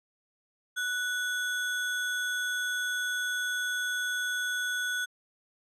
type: tone with sample-and-hold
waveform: sine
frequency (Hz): 1480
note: F#6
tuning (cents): 0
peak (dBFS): -28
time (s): 0.76-5.06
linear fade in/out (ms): 20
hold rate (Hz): 4900
effects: low-pass 11000 Hz 12 dB/octave